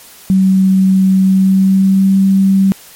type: tone with pitch glide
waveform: sine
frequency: 190 to 193.43 Hz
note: F#3 to G3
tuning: +46 to -23 cents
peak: -6 dBFS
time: 0.3-2.72 s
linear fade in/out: 0 ms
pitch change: +31 cents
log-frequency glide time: 1.22-2.16 s
effects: white hiss -38 dBFS RMS until 2.95 s + MP3 64 kbps